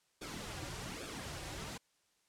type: noise with flanger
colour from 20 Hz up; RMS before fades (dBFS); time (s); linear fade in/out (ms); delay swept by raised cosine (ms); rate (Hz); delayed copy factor
pink; -44; 0.21-1.78; 10; 1 to 4.7; 1.2; -0.65
effects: white hiss -75 dBFS RMS until 2.28 s + low-pass 9000 Hz 12 dB/octave